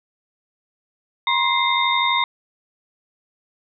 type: tone cluster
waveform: sine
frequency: 962 / 1054 / 2091 / 3677 Hz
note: B5 / C6 / C7 / A#7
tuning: -46 / +12 / -2 / -24 cents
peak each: -22 dBFS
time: 1.27-2.24 s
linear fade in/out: 2 ms
effects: none